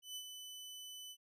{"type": "tone with ADSR envelope", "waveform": "sawtooth", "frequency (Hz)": 3000, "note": "F#7", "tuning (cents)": 23, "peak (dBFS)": -39, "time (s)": [0.02, 1.17], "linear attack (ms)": 140, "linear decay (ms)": 68, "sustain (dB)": -6, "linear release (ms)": 60, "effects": ["resampled to 32000 Hz"]}